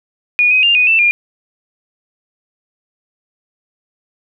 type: tone with pitch steps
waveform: sine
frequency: 2450 / 2516 / 2798 / 2484 / 2661 / 2410 Hz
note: D#7 / D#7 / F7 / D#7 / E7 / D7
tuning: -27 / +19 / +3 / -3 / +16 / +44 cents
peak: -8 dBFS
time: 0.39-1.11 s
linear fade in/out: 0 ms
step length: 120 ms
effects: none